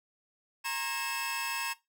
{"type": "tone cluster", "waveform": "sawtooth", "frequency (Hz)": [931, 1074, 1634, 2620], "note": ["A#5", "C6", "G#6", "E7"], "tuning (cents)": [-2, 45, -29, -11], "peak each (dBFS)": [-34, -36, -37, -32], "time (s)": [0.64, 1.74], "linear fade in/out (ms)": 20, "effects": ["noise-tail reverb RT60 0.2 s tail -17 dB re dry"]}